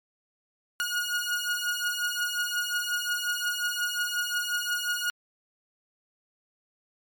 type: beating tone pair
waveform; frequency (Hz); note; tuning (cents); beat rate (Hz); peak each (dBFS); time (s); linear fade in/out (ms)
sawtooth; 1439 / 1444.6; F#6 / F#6; -49 / -42; 5.6; -27 / -26; 0.8-5.1; 0
effects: MP3 96 kbps